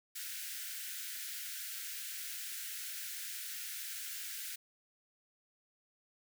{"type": "high-pass noise", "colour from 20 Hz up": "white", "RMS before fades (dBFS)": -43, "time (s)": [0.15, 4.56], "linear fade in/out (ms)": 10, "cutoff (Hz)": 1400, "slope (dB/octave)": 96, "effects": []}